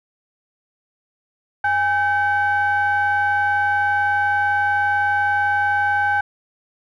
triangle ring-modulated tone, 362.1 Hz, F#4, 37 cents flat, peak -11 dBFS, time 1.64-6.21 s, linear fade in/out 5 ms, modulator 1180 Hz, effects none

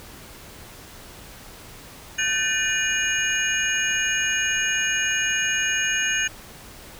sine tone cluster, 1527 / 1770 / 2445 / 2884 / 6540 Hz, G6 / A6 / D#7 / F#7 / G#8, -46 / +10 / -31 / -45 / -28 cents, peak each -27 dBFS, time 2.18-6.28 s, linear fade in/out 10 ms, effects pink hiss -43 dBFS RMS until 6.99 s

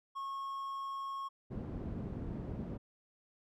triangle tone, 1092 Hz, C#6, 26 cents flat, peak -36 dBFS, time 0.15-1.29 s, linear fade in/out 20 ms
white low-pass noise, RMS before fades -41 dBFS, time 1.5-2.78 s, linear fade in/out 20 ms, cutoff 230 Hz, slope 12 dB/octave
effects none

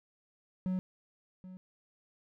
triangle tone with echo, 185 Hz, F#3, in tune, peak -28 dBFS, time 0.66-0.79 s, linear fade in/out 0 ms, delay 780 ms, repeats 1, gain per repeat -15 dB, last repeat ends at 1.57 s, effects none

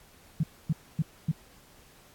sine tone bursts, 157.1 Hz, D#3, 17 cents sharp, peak -22 dBFS, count 4, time 0.4-1.316 s, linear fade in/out 5 ms, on 34 ms, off 260 ms, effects pink hiss -57 dBFS RMS until 2.14 s + AAC 64 kbps

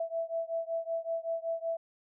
sine beating tone pair, 659.3 / 664.6 Hz, E5 / E5, 0 / +14 cents, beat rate 5.3 Hz, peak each -34 / -35 dBFS, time 0-1.77 s, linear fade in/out 5 ms, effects none

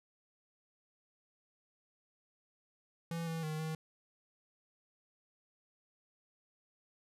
square tone with pitch steps, 167 / 163.5 / 155.3 / 158.2 Hz, E3 / E3 / D#3 / D#3, +23 / -14 / -3 / +29 cents, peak -37 dBFS, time 3.11-3.75 s, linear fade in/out 2 ms, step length 160 ms, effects resampled to 32000 Hz

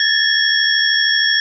sine tone cluster, 1720 / 1793 / 3320 / 5460 Hz, A6 / A6 / G#7 / F8, -40 / +32 / -1 / -40 cents, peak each -18 dBFS, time 0-1.4 s, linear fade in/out 2 ms, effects none

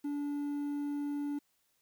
triangle tone with quantisation, 288.8 Hz, D4, 29 cents flat, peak -31 dBFS, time 0.04-1.39 s, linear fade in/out 10 ms, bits 10, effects white hiss -75 dBFS RMS until 1.81 s

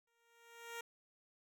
10% pulse tone with exponential growth, 466.2 Hz, A#4, in tune, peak -34 dBFS, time 0.07-0.81 s, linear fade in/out 5 ms, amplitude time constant 160 ms, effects none

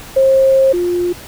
sine tone pair in turn, 534 / 352.5 Hz, C5 / F4, +35 / +16 cents, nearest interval perfect fifth, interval 719 cents, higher first, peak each -7 / -13 dBFS, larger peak first, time 0.16-0.73 / 0.73-1.13 s, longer first, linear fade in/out 10 ms, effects pink hiss -34 dBFS RMS until 1.27 s

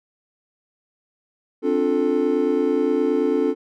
triangle chord, D minor seventh, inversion third, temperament just, 264.3 / 293.7 / 352.4 / 440.5 Hz, C4 / D4 / F4 / A4, +18 / 0 / +16 / +2 cents, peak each -22 / -21 / -23 / -19 dBFS, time 1.62-3.55 s, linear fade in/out 50 ms, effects none

